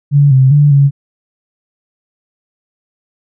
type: tone with pitch steps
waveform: sine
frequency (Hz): 143.1 / 131.8 / 146 / 140.2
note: D3 / C3 / D3 / C#3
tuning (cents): -45 / +13 / -10 / +20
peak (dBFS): -4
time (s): 0.11-0.91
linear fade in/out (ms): 50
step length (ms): 200
effects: none